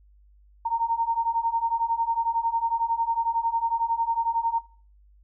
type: beating tone pair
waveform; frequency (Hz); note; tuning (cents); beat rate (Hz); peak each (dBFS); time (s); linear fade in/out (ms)
sine; 914 / 925; A#5 / A#5; -34 / -14; 11; -26 / -26; 0.65-4.59; 10
effects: noise-tail reverb RT60 0.4 s tail -17 dB re dry + added 50 Hz sine -53 dBFS peak until 5.23 s